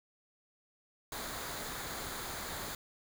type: noise with comb filter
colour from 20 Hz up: pink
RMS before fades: -41 dBFS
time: 1.12-2.75 s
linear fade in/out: 2 ms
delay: 0.36 ms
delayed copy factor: -0.5
effects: none